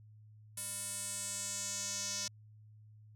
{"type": "tone with band-pass filter sweep", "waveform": "square", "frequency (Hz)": 200.5, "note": "G3", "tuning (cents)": 39, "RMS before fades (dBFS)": -40, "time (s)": [0.57, 2.28], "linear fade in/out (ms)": 5, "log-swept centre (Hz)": [10000, 5800], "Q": 3.6, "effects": ["added 107 Hz sine -55 dBFS peak until 3.15 s"]}